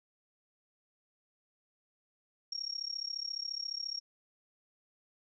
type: tone with amplitude modulation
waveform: sine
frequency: 5560 Hz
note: F8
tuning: 9 cents flat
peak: -32 dBFS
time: 2.52-4 s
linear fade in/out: 5 ms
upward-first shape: sine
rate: 34.4 Hz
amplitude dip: 95%
effects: none